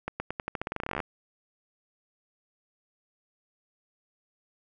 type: accelerating click train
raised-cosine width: 0.5 ms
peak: -16 dBFS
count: 21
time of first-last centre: 0.08-1.002 s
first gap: 120 ms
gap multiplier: 0.88
effects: none